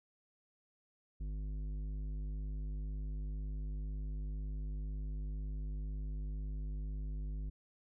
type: tone with tanh clipping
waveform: triangle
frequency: 51 Hz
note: G#1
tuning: 31 cents flat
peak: -39 dBFS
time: 1.2-7.5 s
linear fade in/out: 10 ms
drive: 15 dB
effects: none